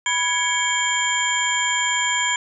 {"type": "tone cluster", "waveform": "sine", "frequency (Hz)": [988, 1664, 2244, 3194, 7150], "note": ["B5", "G#6", "C#7", "G7", "A8"], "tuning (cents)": [0, 3, 21, 32, 27], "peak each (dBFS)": -25, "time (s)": [0.06, 2.36], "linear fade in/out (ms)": 2, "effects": []}